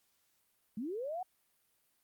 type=linear sweep; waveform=sine; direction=up; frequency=196 to 760 Hz; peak=-36 dBFS; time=0.77-1.23 s; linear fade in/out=5 ms; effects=white hiss -75 dBFS RMS until 2.03 s + Opus 48 kbps